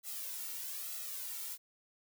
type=noise with flanger; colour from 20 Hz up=blue; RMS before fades=-42 dBFS; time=0.03-1.58 s; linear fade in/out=50 ms; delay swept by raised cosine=1.5 to 2.21 ms; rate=1.1 Hz; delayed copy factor=+0.8; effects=none